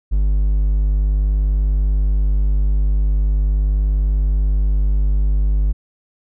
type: tone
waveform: triangle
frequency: 50.2 Hz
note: G1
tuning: 42 cents sharp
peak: -11 dBFS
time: 0.11-5.73 s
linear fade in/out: 20 ms
effects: none